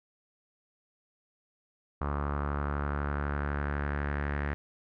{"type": "tone with low-pass filter sweep", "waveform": "sawtooth", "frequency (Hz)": 72, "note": "D2", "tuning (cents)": -34, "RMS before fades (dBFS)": -32, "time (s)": [2.01, 4.54], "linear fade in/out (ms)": 0, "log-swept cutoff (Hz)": [1200, 1800], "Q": 4, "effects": []}